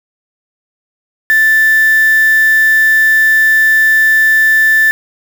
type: tone with quantisation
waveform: sine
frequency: 1760 Hz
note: A6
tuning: in tune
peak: -6 dBFS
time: 1.3-4.91 s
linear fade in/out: 0 ms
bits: 3
effects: none